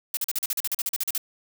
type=noise bursts; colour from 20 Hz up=blue; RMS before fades=-26 dBFS; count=15; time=0.14-1.179 s; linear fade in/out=2 ms; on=31 ms; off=41 ms; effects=none